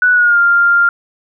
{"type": "tone with pitch glide", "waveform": "sine", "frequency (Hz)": [1480, 1396.9], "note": ["F#6", "F6"], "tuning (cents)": [0, 0], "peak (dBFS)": -7, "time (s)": [0.02, 0.89], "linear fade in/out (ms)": 2, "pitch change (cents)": -100, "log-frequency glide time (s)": [0.12, 0.39], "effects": []}